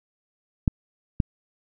clicks, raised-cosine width 5 ms, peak -6 / -7 dBFS, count 2, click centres 0.678 / 1.202 s, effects none

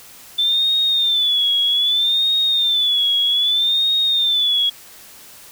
sine tone with vibrato, 3520 Hz, A7, in tune, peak -14 dBFS, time 0.38-4.7 s, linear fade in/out 10 ms, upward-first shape sine, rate 0.63 Hz, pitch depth 100 cents each way, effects white hiss -42 dBFS RMS until 5.51 s

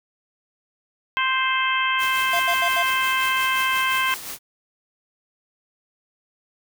harmonic tone, 523.3 Hz, C5, in tune, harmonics 2 / 3 / 4 / 5 / 6, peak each -23 / -25 / -26 / -27 / -28 dBFS, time 1.17-4.14 s, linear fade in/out 0 ms
white noise with tremolo, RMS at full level -32 dBFS, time 1.98-4.39 s, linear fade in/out 50 ms, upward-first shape sine, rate 5.7 Hz, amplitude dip 45%
square tone bursts, 692 Hz, F5, 16 cents flat, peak -24 dBFS, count 4, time 2.33-2.828 s, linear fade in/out 5 ms, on 66 ms, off 78 ms
effects none

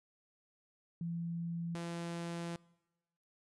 sine / sawtooth tone pair in turn, 169 / 170.08 Hz, E3 / F3, +43 / -46 cents, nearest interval unison, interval 11 cents, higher second, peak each -36 / -35 dBFS, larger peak second, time 1.01-1.75 / 1.75-2.56 s, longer second, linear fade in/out 2 ms, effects noise-tail reverb RT60 1.0 s tail -23 dB re dry + resampled to 24000 Hz

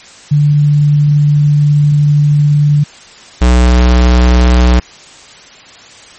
sine / square tone pair in turn, 146.83 / 61.31 Hz, D3 / B1, 0 / -12 cents, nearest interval octave + minor third, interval 1512 cents, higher first, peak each -5 dBFS, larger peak neither, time 0.31-2.84 / 3.41-4.8 s, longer first, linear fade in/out 10 ms, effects white hiss -36 dBFS RMS until 6.18 s + MP3 32 kbps

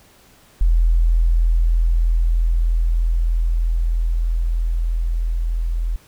sine tone with level ramp, 41.59 Hz, E1, 16 cents sharp, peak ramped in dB -11 to -18 dBFS, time 0.61-5.96 s, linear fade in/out 0 ms, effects pink hiss -51 dBFS RMS until 6.07 s

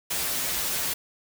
white noise with comb filter, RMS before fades -28 dBFS, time 0.1-0.94 s, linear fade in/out 10 ms, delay 9.6 ms, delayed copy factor -0.7, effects none

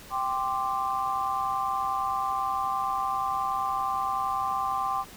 sine chord, G suspended fourth, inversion none, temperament just, 784 / 1045.3 / 1176 Hz, G5 / C6 / D6, 0 / -2 / +2 cents, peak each -30 dBFS, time 0.1-5.05 s, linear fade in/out 50 ms, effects pink hiss -47 dBFS RMS until 5.16 s

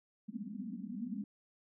pink band-pass noise, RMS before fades -42 dBFS, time 0.28-1.24 s, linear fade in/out 5 ms, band 190 to 260 Hz, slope 96 dB/octave, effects none

